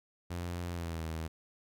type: tone with pitch glide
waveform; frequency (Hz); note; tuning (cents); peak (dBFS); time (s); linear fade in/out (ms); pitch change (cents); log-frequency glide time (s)
sawtooth; 87.31 to 80.53; F2 to E2; 0 to -40; -32; 0.3-1.28; 10; -140; 0.7-1.04
effects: none